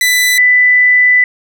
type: tone pair in turn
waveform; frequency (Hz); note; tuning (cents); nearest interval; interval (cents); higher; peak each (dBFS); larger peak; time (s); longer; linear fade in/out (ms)
sawtooth / sine; 1991 / 1991; B6 / B6; +14 / +14; unison; 0; neither; -5; neither; 0.01-0.38 / 0.38-1.24; second; 2
effects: none